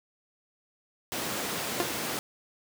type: high-pass noise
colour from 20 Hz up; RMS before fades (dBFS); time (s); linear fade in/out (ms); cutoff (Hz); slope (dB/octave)
pink; -33; 1.12-2.19; 0; 200; 12
type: tone with exponential decay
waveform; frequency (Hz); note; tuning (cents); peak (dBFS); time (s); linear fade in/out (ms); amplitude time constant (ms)
sawtooth; 349.2; F4; 0; -17; 1.8-1.88; 1; 17
effects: none